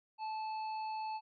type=harmonic tone; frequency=872 Hz; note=A5; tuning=16 cents flat; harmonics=1 / 3 / 5; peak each=-37 / -52 / -54 dBFS; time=0.18-1.21 s; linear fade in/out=50 ms; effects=none